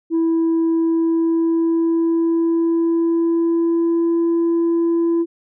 sine tone with pitch glide, 328.8 to 336.1 Hz, E4 to E4, -4 to +34 cents, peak -12 dBFS, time 0.1-5.26 s, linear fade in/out 50 ms, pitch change +38 cents, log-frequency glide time 0.73-4.19 s, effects tanh soft clip ceiling -13 dBFS

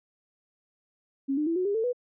sine tone with pitch steps, 273 / 301.2 / 332.2 / 366.5 / 404.3 / 446.1 / 492.1 Hz, C#4 / D4 / E4 / F#4 / G#4 / A4 / B4, -26 / +44 / +13 / -16 / -46 / +24 / -6 cents, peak -24 dBFS, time 1.28-1.931 s, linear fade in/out 20 ms, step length 93 ms, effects none

